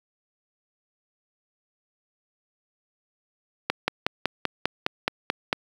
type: slowing click train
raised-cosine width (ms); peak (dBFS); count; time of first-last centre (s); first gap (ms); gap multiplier
0.3; -5; 10; 3.7-5.529; 180; 1.03
effects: high-pass 150 Hz 12 dB/octave + 7-bit